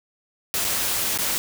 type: noise with dropouts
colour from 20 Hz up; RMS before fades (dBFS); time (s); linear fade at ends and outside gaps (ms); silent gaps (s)
white; -24; 0.54-1.38; 0; 0.645-0.649 / 1.176-1.187
effects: none